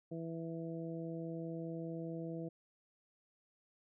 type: harmonic tone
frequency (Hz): 164.81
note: E3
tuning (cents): 0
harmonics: 1 / 2 / 3 / 4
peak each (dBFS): -43 / -44 / -47 / -51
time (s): 0.11-2.49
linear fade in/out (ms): 10
effects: none